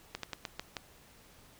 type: slowing click train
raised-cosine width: 0.2 ms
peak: -19 dBFS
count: 6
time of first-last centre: 0.15-0.768 s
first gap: 83 ms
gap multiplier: 1.2
effects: pink hiss -59 dBFS RMS until 1.59 s